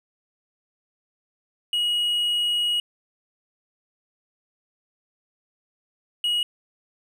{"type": "tone bursts at uneven times", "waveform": "triangle", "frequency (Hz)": 2900, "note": "F#7", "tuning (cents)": -35, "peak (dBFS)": -19, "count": 2, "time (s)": [[1.73, 2.8], [6.24, 6.43]], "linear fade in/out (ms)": 2, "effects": []}